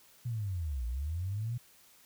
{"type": "linear two-way sweep", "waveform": "sine", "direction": "down then up", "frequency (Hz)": [123.47, 56.5, 123.47], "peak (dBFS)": -32, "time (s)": [0.25, 1.58], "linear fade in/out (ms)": 10, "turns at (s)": 0.86, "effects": ["white hiss -61 dBFS RMS until 2.05 s"]}